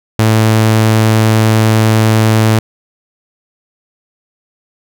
sawtooth tone, 110 Hz, A2, in tune, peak -3 dBFS, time 0.19-2.59 s, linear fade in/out 0 ms, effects none

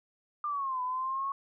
sine exponential two-way sweep, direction down then up, 1206 to 998 to 1107 Hz, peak -30 dBFS, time 0.44-1.32 s, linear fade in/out 2 ms, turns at 0.82 s, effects none

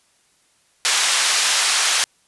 white band-pass noise, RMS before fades -18 dBFS, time 0.85-2.04 s, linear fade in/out 0 ms, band 950 to 7100 Hz, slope 12 dB/octave, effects white hiss -60 dBFS RMS until 2.27 s + resampled to 24000 Hz

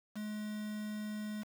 triangle tone with quantisation, 211.8 Hz, G#3, 34 cents sharp, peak -36 dBFS, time 0.15-1.44 s, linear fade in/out 20 ms, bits 8, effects none

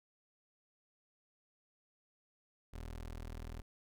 25% pulse tone, 40.54 Hz, E1, 28 cents flat, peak -40 dBFS, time 2.73-3.62 s, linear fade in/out 10 ms, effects none

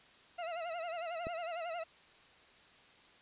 40% pulse tone with vibrato, 675 Hz, E5, 41 cents sharp, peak -37 dBFS, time 0.38-1.84 s, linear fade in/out 10 ms, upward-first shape sine, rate 11 Hz, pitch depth 91 cents each way
click, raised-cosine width 2 ms, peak -28 dBFS, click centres 1.269 s
effects white hiss -61 dBFS RMS until 3.21 s + resampled to 8000 Hz

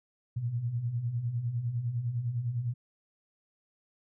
sine beating tone pair, 112.3 / 122.2 Hz, A2 / B2, +36 / -18 cents, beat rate 9.9 Hz, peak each -37 / -30 dBFS, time 0.36-2.74 s, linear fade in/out 10 ms, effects none

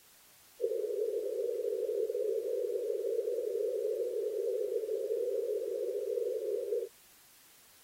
white band-pass noise, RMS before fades -34 dBFS, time 0.59-6.88 s, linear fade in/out 50 ms, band 390 to 510 Hz, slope 96 dB/octave, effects white hiss -60 dBFS RMS until 7.83 s + AAC 48 kbps

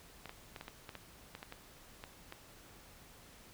clicks, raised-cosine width 0.3 ms, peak -29 dBFS, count 12, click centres 0.257 / 0.294 / 0.562 / 0.611 / 0.681 / 0.892 / 0.953 / 1.351 / 1.429 / 1.524 / 2.039 / 2.324 s, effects pink hiss -58 dBFS RMS until 3.53 s

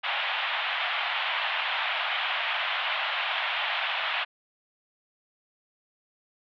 white band-pass noise, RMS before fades -29 dBFS, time 0.03-4.25 s, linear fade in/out 20 ms, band 650 to 3400 Hz, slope 48 dB/octave, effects none

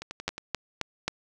two click trains, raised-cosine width 0.2 ms, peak -20 / -10 dBFS, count 5 / 4, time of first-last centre 0.02-0.38 / 0.28-1.08 s, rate 11.1 / 3.75 Hz, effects none

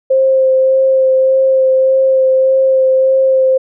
sine tone with vibrato, 527 Hz, C5, 12 cents sharp, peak -7 dBFS, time 0.1-3.58 s, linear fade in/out 10 ms, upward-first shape sine, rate 1.7 Hz, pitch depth 12 cents each way, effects none

